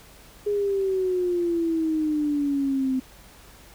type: exponential sweep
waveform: sine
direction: down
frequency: 415.3 to 257.7 Hz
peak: -21 dBFS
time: 0.46-3 s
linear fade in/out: 10 ms
effects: added 50 Hz sine -53 dBFS peak until 3.74 s + pink hiss -50 dBFS RMS until 3.74 s